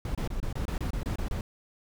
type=noise bursts; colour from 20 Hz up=brown; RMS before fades=-31 dBFS; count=11; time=0.05-1.41 s; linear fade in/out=2 ms; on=100 ms; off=26 ms; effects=none

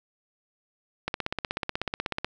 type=click train; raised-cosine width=0.3 ms; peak=-12 dBFS; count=20; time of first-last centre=1.08-2.246 s; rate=16.3 Hz; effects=none

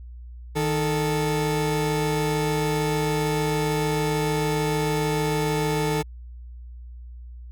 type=tone pair together; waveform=30% pulse; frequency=155.56 / 440 Hz; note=D#3 / A4; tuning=0 / 0 cents; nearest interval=octave + tritone; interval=1800 cents; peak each=-22 dBFS; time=0.55-6.03 s; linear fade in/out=20 ms; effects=added 60 Hz sine -37 dBFS peak until 7.51 s

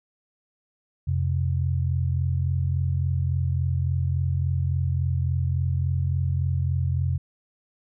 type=tone pair together; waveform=sine; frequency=87.4 / 130.95 Hz; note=F2 / C3; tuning=+2 / +2 cents; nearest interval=perfect fifth; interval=700 cents; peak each=-23 / -25 dBFS; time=1.07-7.18 s; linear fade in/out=10 ms; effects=none

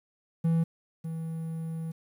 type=tone pair in turn; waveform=triangle; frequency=164.81 / 162.54 Hz; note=E3 / E3; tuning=0 / -24 cents; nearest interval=unison; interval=24 cents; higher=first; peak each=-20 / -30 dBFS; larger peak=first; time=0.44-0.64 / 1.04-1.92 s; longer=second; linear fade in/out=10 ms; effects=10-bit

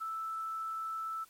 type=tone; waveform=sine; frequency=1318.5 Hz; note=E6; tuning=in tune; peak=-35 dBFS; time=0-1.25 s; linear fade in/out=20 ms; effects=white hiss -62 dBFS RMS until 1.29 s + MP3 64 kbps

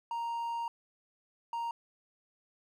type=tone bursts at uneven times; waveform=triangle; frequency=932.3 Hz; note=A#5; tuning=in tune; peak=-31 dBFS; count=2; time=0.11-0.68 / 1.53-1.71 s; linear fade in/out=2 ms; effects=none

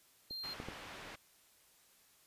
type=tone; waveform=triangle; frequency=4186 Hz; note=C8; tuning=in tune; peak=-40 dBFS; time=0.3-0.54 s; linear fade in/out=10 ms
type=clicks; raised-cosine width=2 ms; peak=-39 / -30 / -30 dBFS; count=3; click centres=0.309 / 0.601 / 0.686 s
type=low-pass noise; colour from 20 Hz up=white; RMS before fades=-50 dBFS; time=0.43-1.16 s; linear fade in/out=10 ms; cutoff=2500 Hz; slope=12 dB/octave
effects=white hiss -67 dBFS RMS until 2.26 s + resampled to 32000 Hz

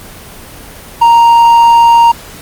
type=tone with hard clipping; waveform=triangle; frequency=932.3 Hz; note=A#5; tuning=in tune; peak=-3 dBFS; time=1.01-2.12 s; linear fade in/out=10 ms; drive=6 dB; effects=pink hiss -31 dBFS RMS until 2.41 s + Opus 24 kbps

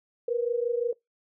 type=tone pair together; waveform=sine; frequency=469.2 / 495 Hz; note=A#4 / B4; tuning=+11 / +4 cents; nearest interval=minor second; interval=93 cents; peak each=-26 / -29 dBFS; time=0.28-0.93 s; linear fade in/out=5 ms; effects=noise-tail reverb RT60 0.2 s tail -26 dB re dry

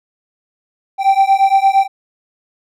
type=beating tone pair; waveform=triangle; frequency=776 / 784.7 Hz; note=G5 / G5; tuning=-18 / +2 cents; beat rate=8.7 Hz; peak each=-10 dBFS; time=0.98-1.88 s; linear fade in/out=50 ms; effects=none

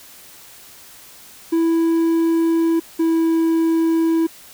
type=tone pair in turn; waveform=triangle; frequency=330 / 327.5 Hz; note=E4 / E4; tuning=+2 / -11 cents; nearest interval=unison; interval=13 cents; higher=first; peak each=-12 dBFS; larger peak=neither; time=1.52-2.8 / 2.99-4.27 s; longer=neither; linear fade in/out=10 ms; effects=white hiss -43 dBFS RMS until 4.53 s

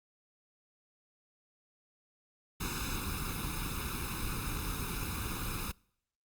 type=noise with comb filter; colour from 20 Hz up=pink; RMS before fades=-36 dBFS; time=2.6-5.72 s; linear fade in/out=10 ms; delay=0.78 ms; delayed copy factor=+1; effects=noise-tail reverb RT60 0.7 s tail -26 dB re dry + Opus 48 kbps

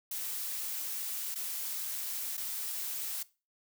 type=noise with dropouts; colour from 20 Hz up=blue; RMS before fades=-37 dBFS; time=0.11-3.23 s; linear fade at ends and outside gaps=5 ms; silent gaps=1.345-1.356 / 2.369-2.376 s; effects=noise-tail reverb RT60 0.3 s tail -19 dB re dry

